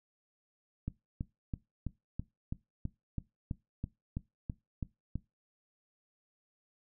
click train, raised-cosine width 5 ms, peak -23 dBFS, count 14, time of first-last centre 0.88-5.156 s, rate 3.04 Hz, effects noise-tail reverb RT60 0.2 s tail -19 dB re dry

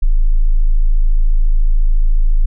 sine tone, 27.05 Hz, A0, 29 cents flat, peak -7 dBFS, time 0.02-2.46 s, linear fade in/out 10 ms, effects none

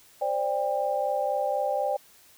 sine chord, C suspended second, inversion none, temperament equal with one note detuned, 523.3 / 587.3 / 797.2 Hz, C5 / D5 / G5, 0 / 0 / +29 cents, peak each -30 / -28 / -28 dBFS, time 0.21-1.97 s, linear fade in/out 10 ms, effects white hiss -56 dBFS RMS until 2.37 s

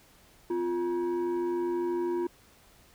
sine tone with frequency modulation, 349.2 Hz, F4, in tune, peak -25 dBFS, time 0.5-2.27 s, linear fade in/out 5 ms, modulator 606 Hz, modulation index 0.51, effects tanh soft clip ceiling -25 dBFS + pink hiss -59 dBFS RMS until 2.94 s

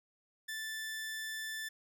sawtooth tone, 1760 Hz, A6, in tune, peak -35 dBFS, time 0.48-1.69 s, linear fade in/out 10 ms, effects none

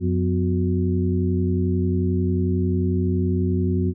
harmonic tone with a mistuned harmonic, 91.1 Hz, F#2, 26 cents flat, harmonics 1 / 2 / 3 / 4, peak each -21 / -24 / -26 / -27 dBFS, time 0-3.94 s, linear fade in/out 50 ms, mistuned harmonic 3, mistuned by -130 cents, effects none

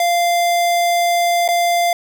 square tone with dropouts, 694 Hz, F5, 11 cents flat, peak -14 dBFS, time 0-1.93 s, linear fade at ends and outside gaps 2 ms, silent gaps 1.479-1.487 s, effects none

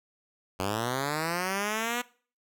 5% pulse linear sweep, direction up, 91.1 to 246.9 Hz, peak -17 dBFS, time 0.59-2.02 s, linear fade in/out 10 ms, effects noise-tail reverb RT60 0.4 s tail -20 dB re dry

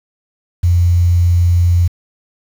sine tone with quantisation, 87.31 Hz, F2, in tune, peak -8 dBFS, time 0.63-1.88 s, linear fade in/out 10 ms, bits 6, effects none

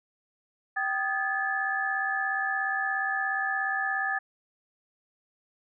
sine tone cluster, 777 / 1237 / 1650 / 1727 Hz, G5 / D#6 / G#6 / A6, -16 / -10 / -12 / -33 cents, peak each -32 / -36 / -36 / -28 dBFS, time 0.76-4.19 s, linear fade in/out 10 ms, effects none

